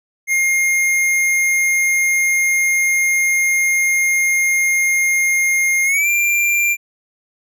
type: tone with pitch glide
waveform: square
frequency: 2129 to 2376 Hz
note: C7 to D7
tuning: +30 to +20 cents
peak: -14 dBFS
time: 0.27-6.77 s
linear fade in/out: 50 ms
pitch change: +190 cents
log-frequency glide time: 5.85-6.08 s
effects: none